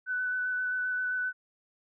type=tone with vibrato; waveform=sine; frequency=1498 Hz; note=F#6; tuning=21 cents sharp; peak=-28 dBFS; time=0.06-1.33 s; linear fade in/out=50 ms; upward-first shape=square; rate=7.6 Hz; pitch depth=11 cents each way; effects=none